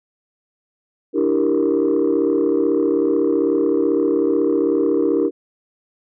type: chord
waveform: sine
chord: E half-diminished seventh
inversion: third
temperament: equal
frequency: 293.7 / 329.6 / 392 / 466.2 Hz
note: D4 / E4 / G4 / Bb4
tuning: 0 / 0 / 0 / 0 cents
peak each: -19 dBFS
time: 1.13-5.31 s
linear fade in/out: 50 ms
effects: tanh soft clip ceiling -9 dBFS